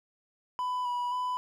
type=tone with vibrato; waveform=triangle; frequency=987.8 Hz; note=B5; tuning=in tune; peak=-27 dBFS; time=0.59-1.37 s; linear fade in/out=0 ms; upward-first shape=square; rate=1.9 Hz; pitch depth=18 cents each way; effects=none